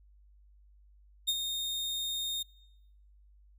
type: tone with ADSR envelope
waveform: 40% pulse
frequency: 3684 Hz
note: A#7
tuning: 21 cents flat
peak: -24 dBFS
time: 1.27-2.43 s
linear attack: 18 ms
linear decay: 50 ms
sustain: -7 dB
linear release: 9 ms
effects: noise-tail reverb RT60 1.0 s tail -25 dB re dry + added 50 Hz sine -57 dBFS peak until 3.58 s